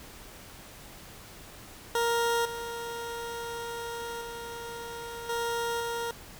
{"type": "tone with level steps", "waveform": "20% pulse", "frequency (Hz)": 467.6, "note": "A#4", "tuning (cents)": 5, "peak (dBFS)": [-20, -30, -33, -24, -26], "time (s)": [1.95, 6.11], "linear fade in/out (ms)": 2, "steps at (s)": [2.45, 4.21, 5.29, 5.8], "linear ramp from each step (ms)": 5, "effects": ["pink hiss -48 dBFS RMS until 6.39 s"]}